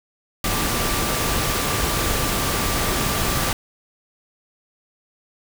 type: tone in noise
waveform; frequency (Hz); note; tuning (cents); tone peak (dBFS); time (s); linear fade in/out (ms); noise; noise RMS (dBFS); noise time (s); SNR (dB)
sine; 1174.7; D6; 0; -31; 0.44-3.53; 2; pink; -22; 0.44-3.53; -12
effects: none